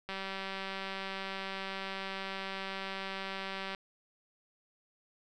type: click train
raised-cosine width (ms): 0.3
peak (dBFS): -23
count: 707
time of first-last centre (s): 0.09-3.748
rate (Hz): 193
effects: none